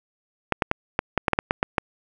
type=clicks; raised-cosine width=0.5 ms; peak=-4 dBFS; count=11; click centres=0.523 / 0.622 / 0.714 / 0.991 / 1.177 / 1.282 / 1.333 / 1.389 / 1.509 / 1.629 / 1.782 s; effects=none